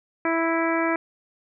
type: harmonic tone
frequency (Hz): 329.6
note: E4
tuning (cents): 0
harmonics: 1 / 2 / 3 / 4 / 5 / 6 / 7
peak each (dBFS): -24 / -27 / -29 / -30 / -31 / -32 / -32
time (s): 0.25-0.96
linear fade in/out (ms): 2
effects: none